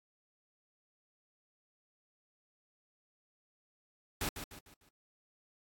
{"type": "noise with echo", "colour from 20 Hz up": "pink", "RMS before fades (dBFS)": -35, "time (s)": [4.21, 4.29], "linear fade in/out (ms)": 2, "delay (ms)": 150, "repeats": 4, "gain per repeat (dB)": -8, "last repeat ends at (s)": 4.89, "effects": ["AAC 64 kbps"]}